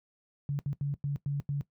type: tone bursts at uneven times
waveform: sine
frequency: 142.2 Hz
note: C#3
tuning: 45 cents sharp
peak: -28 dBFS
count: 6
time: 0.49-0.59 / 0.66-0.73 / 0.81-0.94 / 1.04-1.16 / 1.26-1.4 / 1.49-1.61 s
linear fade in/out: 0 ms
effects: noise-tail reverb RT60 0.1 s tail -17 dB re dry + high-pass 60 Hz 12 dB/octave